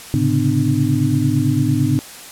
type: tone cluster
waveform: sine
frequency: 108.5 / 133.6 / 142.5 / 255 / 300 Hz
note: A2 / C3 / C#3 / C4 / D4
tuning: -24 / +36 / +48 / -44 / +37 cents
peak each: -20 dBFS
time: 0.14-1.99 s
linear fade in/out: 0 ms
effects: white hiss -36 dBFS RMS until 2.31 s + low-pass 12000 Hz 12 dB/octave